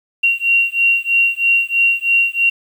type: beating tone pair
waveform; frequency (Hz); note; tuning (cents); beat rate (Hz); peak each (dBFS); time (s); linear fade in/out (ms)
sine; 2752 / 2755.1; F7 / F7; -26 / -24; 3.1; -15; 0.23-2.5; 10
effects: 7-bit